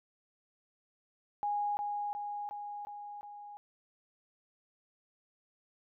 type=tone with echo; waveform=sine; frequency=824 Hz; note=G#5; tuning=14 cents flat; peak=-30 dBFS; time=1.43-1.77 s; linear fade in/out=0 ms; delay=360 ms; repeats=5; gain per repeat=-3 dB; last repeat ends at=3.57 s; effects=none